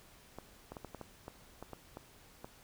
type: clicks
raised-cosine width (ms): 1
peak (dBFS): -30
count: 11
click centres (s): 0.386 / 0.72 / 0.768 / 0.847 / 0.947 / 1.013 / 1.281 / 1.626 / 1.733 / 1.971 / 2.445
effects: pink hiss -60 dBFS RMS until 2.63 s